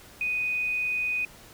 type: tone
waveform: sine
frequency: 2489 Hz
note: D#7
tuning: in tune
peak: -25 dBFS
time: 0.21-1.25 s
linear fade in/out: 2 ms
effects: pink hiss -50 dBFS RMS until 1.53 s